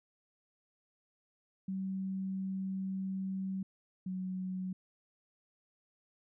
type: tone pair in turn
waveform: sine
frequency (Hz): 190.9 / 185.89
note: G3 / F#3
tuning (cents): -46 / +8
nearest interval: unison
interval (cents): 46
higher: first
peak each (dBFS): -34 / -35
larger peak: first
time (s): 1.68-3.63 / 4.06-4.73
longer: first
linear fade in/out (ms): 5
effects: none